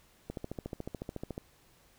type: click train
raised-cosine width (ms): 2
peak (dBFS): -24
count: 16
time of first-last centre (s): 0.3-1.379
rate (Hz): 13.9
effects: pink hiss -64 dBFS RMS until 1.98 s